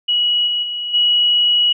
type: tone with level steps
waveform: sine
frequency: 2918 Hz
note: F#7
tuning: 25 cents flat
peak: -13 / -16 / -21 / -11 dBFS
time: 0.08-1.73 s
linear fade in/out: 10 ms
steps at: 0.46 / 0.62 / 0.93 s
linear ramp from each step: 20 ms
effects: none